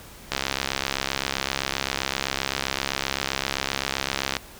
click train, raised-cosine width 0.2 ms, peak -6 dBFS, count 275, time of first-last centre 0.32-4.367 s, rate 67.7 Hz, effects pink hiss -45 dBFS RMS until 4.59 s

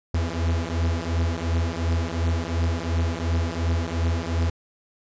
45% pulse beating tone pair, 82 / 84.8 Hz, E2 / E2, -9 / +50 cents, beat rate 2.8 Hz, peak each -25 dBFS, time 0.14-4.5 s, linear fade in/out 5 ms, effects resampled to 16000 Hz

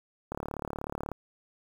click train, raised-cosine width 1 ms, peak -20 dBFS, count 30, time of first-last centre 0.32-1.117 s, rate 36.4 Hz, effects 8-bit

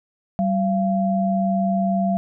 sine tone pair together, 192.4 / 685.6 Hz, G3 / F5, -32 / -32 cents, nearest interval octave + minor seventh, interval 2200 cents, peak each -19 / -22 dBFS, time 0.39-2.17 s, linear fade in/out 0 ms, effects none

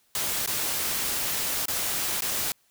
white noise with dropouts, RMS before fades -28 dBFS, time 0.15-2.52 s, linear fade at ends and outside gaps 1 ms, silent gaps 0.461-0.475 / 1.656-1.682 / 2.207-2.221 s, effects white hiss -66 dBFS RMS until 2.7 s

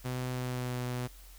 sawtooth tone with pitch glide, 126.6 to 124.14 Hz, B2 to B2, +43 to +9 cents, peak -29 dBFS, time 0.04-1.08 s, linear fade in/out 20 ms, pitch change -34 cents, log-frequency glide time 0.31-0.83 s, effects added 45 Hz sine -50 dBFS peak until 1.38 s + white hiss -57 dBFS RMS until 1.38 s

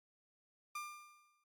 30% pulse tone with exponential decay, 1196 Hz, D6, 31 cents sharp, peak -37 dBFS, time 0.75-1.44 s, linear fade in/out 5 ms, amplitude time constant 150 ms, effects AAC 64 kbps

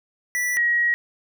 square / sine tone pair in turn, 1963 / 1900.5 Hz, B6 / A#6, -11 / +33 cents, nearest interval minor second, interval 56 cents, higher first, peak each -22 / -17 dBFS, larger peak second, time 0.35-0.57 / 0.57-0.94 s, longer second, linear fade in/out 0 ms, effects none

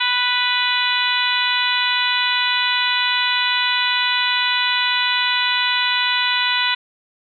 harmonic tone, 493.9 Hz, B4, in tune, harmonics 2 / 3 / 4 / 5 / 6 / 7 / 8, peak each -24 / -24 / -24 / -24 / -24 / -24 / -24 dBFS, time 0-6.75 s, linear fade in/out 10 ms, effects none

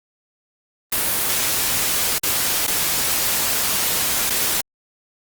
white noise with dropouts, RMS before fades -20 dBFS, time 0.92-4.61 s, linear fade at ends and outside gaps 5 ms, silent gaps 2.185-2.232 / 2.668-2.677 / 4.298-4.303 s, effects Opus 32 kbps

